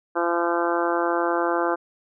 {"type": "harmonic tone", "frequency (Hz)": 171.2, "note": "F3", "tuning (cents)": -34, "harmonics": [2, 3, 4, 5, 6, 7, 8, 9], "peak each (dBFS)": [-25, -27, -28, -29, -30, -30, -31, -32], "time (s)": [0.15, 1.76], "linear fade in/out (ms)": 20, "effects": []}